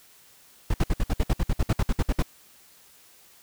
brown noise bursts, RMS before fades -21 dBFS, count 16, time 0.7-2.225 s, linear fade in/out 5 ms, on 40 ms, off 59 ms, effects white hiss -55 dBFS RMS until 3.42 s

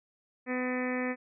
harmonic tone with a mistuned harmonic, 251.8 Hz, B3, 34 cents sharp, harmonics 1 / 2 / 3 / 4 / 5 / 6 / 7 / 8 / 9 / 10, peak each -32 / -35 / -43 / -45 / -44 / -50 / -39 / -41 / -42 / -48 dBFS, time 0.46-1.16 s, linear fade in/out 50 ms, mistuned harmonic 7, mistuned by +17 cents, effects none

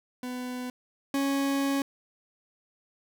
40% pulse tone pair in turn, 250 / 276.3 Hz, B3 / C#4, +21 / -6 cents, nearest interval major second, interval 173 cents, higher second, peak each -32 / -24 dBFS, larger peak second, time 0.23-0.7 / 1.14-1.82 s, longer second, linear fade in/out 2 ms, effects none

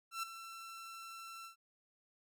sawtooth tone with ADSR envelope, 1344 Hz, E6, 33 cents sharp, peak -32 dBFS, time 0.11-1.56 s, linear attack 120 ms, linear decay 7 ms, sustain -12 dB, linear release 110 ms, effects none

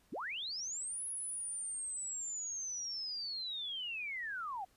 sine linear two-way sweep, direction up then down, 140 to 10548 to 722 Hz, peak -38 dBFS, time 0.12-4.65 s, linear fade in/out 10 ms, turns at 1.06 s, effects pink hiss -70 dBFS RMS until 4.76 s + resampled to 32000 Hz

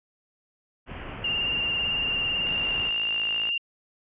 pink low-pass noise, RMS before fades -38 dBFS, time 0.86-2.92 s, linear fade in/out 50 ms, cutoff 3100 Hz, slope 96 dB/octave
sine tone with vibrato, 2800 Hz, F7, 4 cents sharp, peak -24 dBFS, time 1.24-3.58 s, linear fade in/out 5 ms, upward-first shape sine, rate 18 Hz, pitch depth 27 cents each way
click train, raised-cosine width 0.3 ms, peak -22 dBFS, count 57, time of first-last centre 2.47-3.49 s, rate 54.9 Hz
effects resampled to 8000 Hz

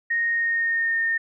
sine tone with pitch glide, 1860 to 1828 Hz, A#6 to A#6, -4 to -34 cents, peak -20 dBFS, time 0.1-1.18 s, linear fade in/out 10 ms, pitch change -30 cents, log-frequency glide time 0.31-0.98 s, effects none

